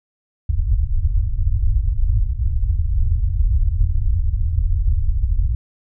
pink low-pass noise, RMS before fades -17 dBFS, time 0.49-5.55 s, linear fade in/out 5 ms, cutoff 100 Hz, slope 48 dB/octave, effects none

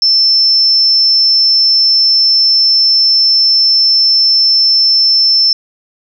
sine tone, 5320 Hz, E8, 15 cents sharp, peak -6 dBFS, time 0.02-5.53 s, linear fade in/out 2 ms, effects 8-bit

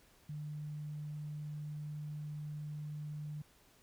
sine tone, 150 Hz, D3, 37 cents sharp, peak -40 dBFS, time 0.29-3.42 s, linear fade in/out 5 ms, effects pink hiss -66 dBFS RMS until 3.82 s

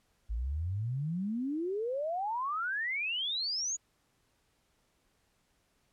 sine exponential sweep, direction up, 51.91 to 6900 Hz, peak -31 dBFS, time 0.29-3.77 s, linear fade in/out 20 ms, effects pink hiss -73 dBFS RMS until 5.92 s + low-pass 12000 Hz 12 dB/octave

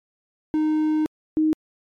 triangle / sine tone pair in turn, 309 / 311.7 Hz, D#4 / D#4, -12 / +3 cents, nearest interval unison, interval 15 cents, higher second, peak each -16 dBFS, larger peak neither, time 0.54-1.06 / 1.37-1.53 s, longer first, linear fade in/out 0 ms, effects MP3 64 kbps

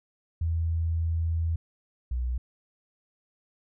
sine tone pair in turn, 82.41 / 61.74 Hz, E2 / B1, 0 / 0 cents, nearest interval perfect fourth, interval 500 cents, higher first, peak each -24 / -26 dBFS, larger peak first, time 0.41-1.56 / 2.11-2.38 s, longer first, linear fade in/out 5 ms, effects none

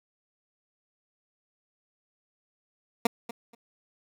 15% pulse tone with echo, 233.1 Hz, A#3, in tune, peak -13 dBFS, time 3.05-3.07 s, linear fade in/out 5 ms, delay 240 ms, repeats 2, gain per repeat -15 dB, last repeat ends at 3.55 s, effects none

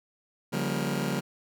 sawtooth chord, G half-diminished seventh, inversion second, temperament just, 141.12 / 176.4 / 196 / 235.2 Hz, Db3 / F3 / G3 / Bb3, +31 / +18 / 0 / +16 cents, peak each -29 dBFS, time 0.52-1.21 s, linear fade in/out 20 ms, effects none

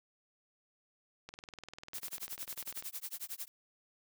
click train, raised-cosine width 0.2 ms, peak -29 dBFS, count 32, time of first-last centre 1.29-2.825 s, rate 20.2 Hz
blue noise with tremolo, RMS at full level -40 dBFS, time 1.94-3.48 s, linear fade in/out 0 ms, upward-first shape sine, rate 11 Hz, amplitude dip 100%
effects none

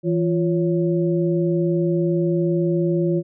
sine tone cluster, 165.8 / 348.3 / 556 Hz, E3 / F4 / C#5, +10 / -5 / +5 cents, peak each -20 / -20 / -27 dBFS, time 0.03-3.23 s, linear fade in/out 50 ms, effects none

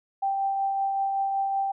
sine tone with tremolo, 784 Hz, G5, in tune, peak -22 dBFS, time 0.22-1.72 s, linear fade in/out 10 ms, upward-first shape triangle, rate 5.3 Hz, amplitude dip 30%, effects none

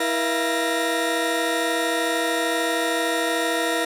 30% pulse tone cluster, 326.9 / 479.2 / 687 / 1858 Hz, E4 / A#4 / F5 / A#6, -14 / +48 / -29 / -6 cents, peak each -24 dBFS, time 0-3.85 s, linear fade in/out 5 ms, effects resampled to 32000 Hz

